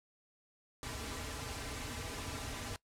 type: noise with comb filter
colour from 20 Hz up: pink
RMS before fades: -42 dBFS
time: 0.83-2.76 s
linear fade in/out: 0 ms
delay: 5.5 ms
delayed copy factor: -0.8
effects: noise-tail reverb RT60 0.1 s tail -20 dB re dry + low-pass 10000 Hz 12 dB/octave